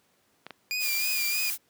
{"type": "clicks", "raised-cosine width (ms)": 0.3, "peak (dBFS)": -23, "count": 2, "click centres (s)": [0.466, 0.507]}
{"type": "tone with vibrato", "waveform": "25% pulse", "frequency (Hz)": 2426, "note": "D#7", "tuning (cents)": -44, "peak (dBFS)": -24, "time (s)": [0.71, 1.5], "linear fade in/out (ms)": 0, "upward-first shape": "sine", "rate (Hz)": 3.2, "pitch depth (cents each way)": 51}
{"type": "noise", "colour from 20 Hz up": "blue", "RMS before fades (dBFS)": -31, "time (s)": [0.79, 1.58], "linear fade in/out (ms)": 50}
{"effects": ["pink hiss -67 dBFS RMS until 1.69 s", "high-pass 150 Hz 12 dB/octave"]}